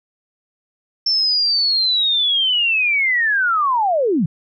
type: linear sweep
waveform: sine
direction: down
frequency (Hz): 5390 to 138.59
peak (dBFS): -14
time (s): 1.06-4.26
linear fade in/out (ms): 5
effects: none